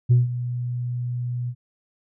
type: tone with ADSR envelope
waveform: sine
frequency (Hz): 122.5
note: B2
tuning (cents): -14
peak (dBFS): -9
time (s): 0.09-1.55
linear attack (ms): 23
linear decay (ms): 160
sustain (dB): -15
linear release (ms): 63
effects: tanh soft clip ceiling -10 dBFS